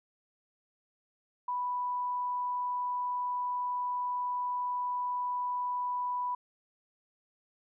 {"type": "tone", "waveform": "sine", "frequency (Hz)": 987.8, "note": "B5", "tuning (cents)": 0, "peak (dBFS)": -30, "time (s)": [1.48, 6.35], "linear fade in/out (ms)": 5, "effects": []}